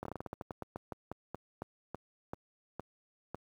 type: slowing click train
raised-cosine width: 1 ms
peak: -25 dBFS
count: 20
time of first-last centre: 0.03-3.346 s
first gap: 24 ms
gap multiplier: 1.19
effects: high-pass 60 Hz 12 dB/octave + 10-bit